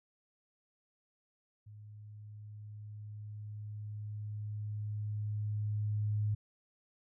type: tone with level ramp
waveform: sine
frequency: 105.3 Hz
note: G#2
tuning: 24 cents sharp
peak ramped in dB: -49 to -29 dBFS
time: 1.66-6.35 s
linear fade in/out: 10 ms
effects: none